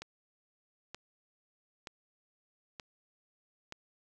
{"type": "click train", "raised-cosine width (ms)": 0.2, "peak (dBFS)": -25, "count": 5, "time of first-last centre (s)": [0.02, 3.724], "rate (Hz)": 1.08, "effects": []}